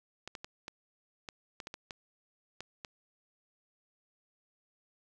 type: clicks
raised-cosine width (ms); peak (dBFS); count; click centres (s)
0.2; -24; 11; 0.276 / 0.352 / 0.445 / 0.681 / 1.288 / 1.602 / 1.671 / 1.741 / 1.908 / 2.606 / 2.848
effects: none